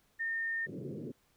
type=tone; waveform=sine; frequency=1822 Hz; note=A#6; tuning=40 cents flat; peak=-32 dBFS; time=0.19-0.67 s; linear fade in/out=20 ms
type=band-pass noise; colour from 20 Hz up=pink; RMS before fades=-42 dBFS; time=0.66-1.12 s; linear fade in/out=10 ms; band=120 to 480 Hz; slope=48 dB/octave
effects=pink hiss -71 dBFS RMS until 1.36 s